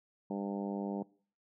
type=harmonic tone; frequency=100 Hz; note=G2; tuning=35 cents sharp; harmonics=2 / 3 / 4 / 5 / 6 / 7 / 8 / 9; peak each=-37 / -41 / -43 / -45 / -47 / -48 / -49 / -50 dBFS; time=0.3-1.03 s; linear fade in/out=5 ms; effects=noise-tail reverb RT60 0.5 s tail -23 dB re dry